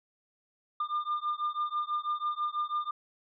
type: beating tone pair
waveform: triangle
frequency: 1200 / 1206.1 Hz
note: D6 / D6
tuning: +37 / +46 cents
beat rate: 6.1 Hz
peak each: -31 dBFS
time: 0.8-2.91 s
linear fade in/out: 5 ms
effects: resampled to 11025 Hz